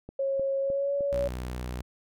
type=click train; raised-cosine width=2 ms; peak=-27 dBFS; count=4; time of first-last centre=0.09-1.007 s; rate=3.27 Hz
type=tone with pitch glide; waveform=sine; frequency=545 to 564.2 Hz; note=C#5 to C#5; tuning=-29 to +30 cents; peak=-25 dBFS; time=0.19-1.28 s; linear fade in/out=5 ms; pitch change=+59 cents; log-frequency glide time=0.6-0.95 s
type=tone; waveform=sawtooth; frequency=62 Hz; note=B1; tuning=7 cents sharp; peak=-29 dBFS; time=1.12-1.82 s; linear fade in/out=10 ms
effects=none